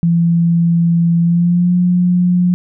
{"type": "tone with pitch glide", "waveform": "sine", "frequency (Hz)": [169.1, 178.43], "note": ["E3", "F3"], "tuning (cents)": [44, 37], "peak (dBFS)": -9, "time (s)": [0.03, 2.54], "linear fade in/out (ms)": 0, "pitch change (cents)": 93, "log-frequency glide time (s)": [1.21, 1.74], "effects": []}